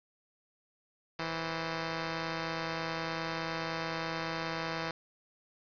5% pulse tone pair together, 163.3 / 519.5 Hz, E3 / C5, -16 / -12 cents, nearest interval octave + minor sixth, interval 2004 cents, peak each -23 / -30 dBFS, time 1.19-4.91 s, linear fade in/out 2 ms, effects resampled to 11025 Hz + 8-bit

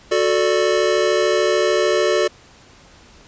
square chord, D major, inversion first, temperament just, 367.1 / 440.5 / 587.3 Hz, F#4 / A4 / D5, -14 / +2 / 0 cents, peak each -20 dBFS, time 0.11-2.28 s, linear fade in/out 10 ms, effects pink hiss -47 dBFS RMS until 3.27 s + resampled to 16000 Hz

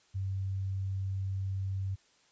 sine tone, 96.3 Hz, G2, 30 cents flat, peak -31 dBFS, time 0.14-1.96 s, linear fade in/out 20 ms, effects white hiss -66 dBFS RMS until 2.31 s + resampled to 16000 Hz

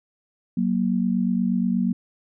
sine tone pair together, 186.7 / 235.1 Hz, F#3 / A#3, +16 / +15 cents, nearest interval major third, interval 399 cents, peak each -22 dBFS, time 0.57-1.93 s, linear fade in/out 5 ms, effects none

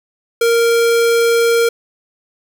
square tone, 465.1 Hz, A#4, 4 cents flat, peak -11 dBFS, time 0.41-1.69 s, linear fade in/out 5 ms, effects 8-bit

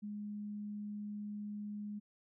sine tone, 207.7 Hz, G#3, in tune, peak -40 dBFS, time 0.02-2 s, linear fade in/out 20 ms, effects none

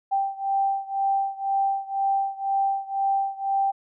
sine beating tone pair, 784 / 786 Hz, G5 / G5, 0 / +4 cents, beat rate 2 Hz, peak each -24 / -26 dBFS, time 0.11-3.72 s, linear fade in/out 20 ms, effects none

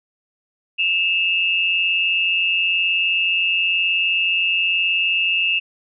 sine tone pair together, 2631 / 2812 Hz, E7 / F7, -4 / +11 cents, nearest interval minor second, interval 115 cents, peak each -18 / -20 dBFS, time 0.78-5.6 s, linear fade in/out 20 ms, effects none

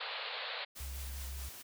white band-pass noise, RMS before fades -41 dBFS, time 0-0.65 s, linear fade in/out 10 ms, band 450 to 4400 Hz, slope 96 dB/octave
white noise with tremolo, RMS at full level -47 dBFS, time 0.75-1.63 s, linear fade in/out 20 ms, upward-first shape sine, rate 4.7 Hz, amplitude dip 30%
sine tone with vibrato, 67.2 Hz, C2, 47 cents sharp, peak -40 dBFS, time 0.8-1.49 s, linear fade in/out 5 ms, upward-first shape sine, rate 5.9 Hz, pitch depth 36 cents each way
effects none

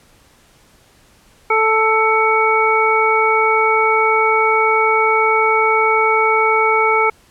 harmonic tone with a mistuned harmonic, 440 Hz, A4, in tune, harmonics 1 / 2 / 3 / 5, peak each -17 / -17 / -17 / -17 dBFS, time 1.5-7.1 s, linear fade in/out 5 ms, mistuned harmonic 5, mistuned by +27 cents, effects pink hiss -51 dBFS RMS until 7.3 s + low-pass 12000 Hz 12 dB/octave

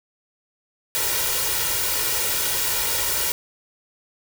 white noise with comb filter, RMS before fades -23 dBFS, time 0.95-3.32 s, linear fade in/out 0 ms, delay 2.1 ms, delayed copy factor +0.7, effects none

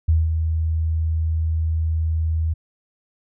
sine tone with ADSR envelope, 80.3 Hz, E2, 45 cents flat, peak -12 dBFS, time 0.08-2.54 s, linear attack 10 ms, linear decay 190 ms, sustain -6 dB, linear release 13 ms, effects none

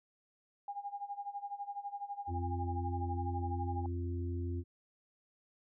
sine tone with tremolo, 810 Hz, G#5, 43 cents flat, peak -36 dBFS, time 0.68-3.86 s, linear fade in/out 2 ms, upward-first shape sine, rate 12 Hz, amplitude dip 85%
harmonic tone, 87.31 Hz, F2, in tune, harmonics 1 / 3 / 4, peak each -35 / -44 / -44 dBFS, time 2.27-4.64 s, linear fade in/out 50 ms
effects none

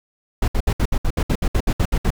brown noise bursts, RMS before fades -17 dBFS, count 14, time 0.42-2.105 s, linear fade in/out 5 ms, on 60 ms, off 65 ms, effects none

